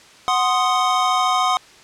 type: chord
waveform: square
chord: C diminished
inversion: second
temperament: equal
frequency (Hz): 740 / 1046.5 / 1244.5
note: Gb5 / C6 / Eb6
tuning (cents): 0 / 0 / 0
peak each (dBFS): -21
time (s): 0.28-1.57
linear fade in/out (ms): 0
effects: white hiss -46 dBFS RMS until 1.83 s + low-pass 6000 Hz 12 dB/octave